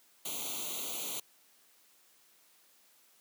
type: noise with comb filter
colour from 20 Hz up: white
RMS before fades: -38 dBFS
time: 0.25-1.2 s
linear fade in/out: 5 ms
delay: 0.29 ms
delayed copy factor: +0.95
effects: white hiss -65 dBFS RMS until 3.2 s + high-pass 200 Hz 12 dB/octave